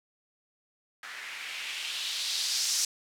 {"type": "noise with low-pass filter sweep", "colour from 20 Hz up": "violet", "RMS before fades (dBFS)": -33, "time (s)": [1.03, 2.85], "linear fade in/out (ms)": 2, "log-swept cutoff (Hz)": [1700, 6000], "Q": 2.2, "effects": []}